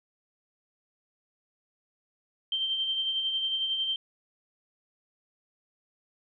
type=tone with tremolo; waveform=sine; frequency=3136 Hz; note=G7; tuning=in tune; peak=-25 dBFS; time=2.52-3.96 s; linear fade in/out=2 ms; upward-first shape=sine; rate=11 Hz; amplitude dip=40%; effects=none